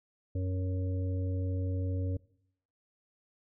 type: harmonic tone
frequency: 92.5 Hz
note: F#2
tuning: in tune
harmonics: 1 / 3 / 5 / 6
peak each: -30 / -40 / -44 / -46 dBFS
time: 0.35-2.17 s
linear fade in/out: 5 ms
effects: noise-tail reverb RT60 0.7 s tail -21 dB re dry